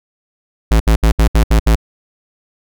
square tone bursts, 55 Hz, A1, in tune, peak -8 dBFS, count 7, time 0.71-1.755 s, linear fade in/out 5 ms, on 91 ms, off 68 ms, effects none

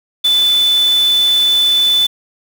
sine tone in noise, 3500 Hz, A7, 10 cents flat, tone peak -9 dBFS, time 0.24-2.07 s, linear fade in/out 10 ms, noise white, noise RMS -27 dBFS, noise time 0.24-2.07 s, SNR +15 dB, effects none

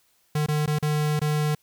square tone with dropouts, 150.7 Hz, D3, 45 cents sharp, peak -22 dBFS, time 0.35-1.55 s, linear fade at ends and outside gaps 5 ms, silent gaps 0.463-0.484 / 0.661-0.675 / 0.787-0.825 / 1.194-1.215 s, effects white hiss -65 dBFS RMS until 1.62 s

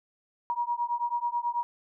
sine beating tone pair, 950 / 959.2 Hz, A#5 / A#5, +33 / +49 cents, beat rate 9.2 Hz, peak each -30 dBFS, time 0.5-1.63 s, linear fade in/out 0 ms, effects none

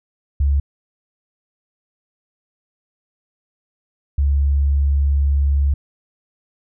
sine tone pair in turn, 70.3 / 70.3 Hz, C#2 / C#2, +25 / +25 cents, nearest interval unison, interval 0 cents, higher neither, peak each -13 dBFS, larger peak neither, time 0.4-0.6 / 4.18-5.74 s, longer second, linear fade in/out 5 ms, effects none

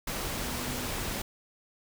sine tone in noise, 246.9 Hz, B3, in tune, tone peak -41 dBFS, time 0.43-0.87 s, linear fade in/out 5 ms, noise pink, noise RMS -34 dBFS, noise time 0.07-1.22 s, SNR -10 dB, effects none

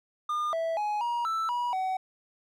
triangle tone with pitch steps, 1211 / 657 / 838 / 951 / 1323 / 968 / 753 Hz, D#6 / E5 / G#5 / A#5 / E6 / B5 / F#5, -47 / -6 / +15 / +34 / +6 / -35 / +30 cents, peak -25 dBFS, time 0.29-1.97 s, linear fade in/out 5 ms, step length 240 ms, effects none

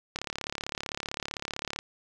click train, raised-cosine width 0.2 ms, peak -15 dBFS, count 59, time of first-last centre 0.16-1.789 s, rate 35.6 Hz, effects none

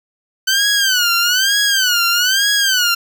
15% pulse tone with vibrato, 1514 Hz, F#6, 39 cents sharp, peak -6 dBFS, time 0.47-2.95 s, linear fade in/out 10 ms, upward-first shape sine, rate 1.1 Hz, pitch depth 160 cents each way, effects none

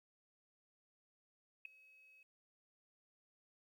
sine tone with ADSR envelope, 2563 Hz, E7, 49 cents flat, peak -39 dBFS, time 1.65-2.23 s, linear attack 4 ms, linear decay 4 ms, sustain -23 dB, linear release 4 ms, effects 13-bit

